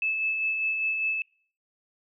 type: tone with tremolo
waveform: sine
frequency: 2614 Hz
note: E7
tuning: 15 cents flat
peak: -23 dBFS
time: 0.02-1.22 s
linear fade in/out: 2 ms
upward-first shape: sine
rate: 5 Hz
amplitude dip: 35%
effects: noise-tail reverb RT60 0.5 s tail -25 dB re dry